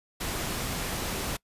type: noise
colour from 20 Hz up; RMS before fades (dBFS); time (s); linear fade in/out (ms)
pink; -32; 0.2-1.37; 10
effects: noise-tail reverb RT60 0.1 s tail -24 dB re dry + resampled to 32000 Hz